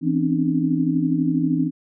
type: tone cluster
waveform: sine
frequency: 164.5 / 257.9 / 270.4 / 301.8 Hz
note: E3 / C4 / C#4 / D4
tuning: -3 / -25 / -43 / +47 cents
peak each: -23 dBFS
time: 0.01-1.71 s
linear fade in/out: 50 ms
effects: none